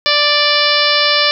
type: harmonic tone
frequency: 587.3 Hz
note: D5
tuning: in tune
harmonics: 1 / 2 / 3 / 4 / 5 / 6 / 7 / 8 / 9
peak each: -19 / -19 / -19 / -19 / -19 / -19 / -19 / -19 / -19 dBFS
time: 0.06-1.31 s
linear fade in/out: 0 ms
effects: none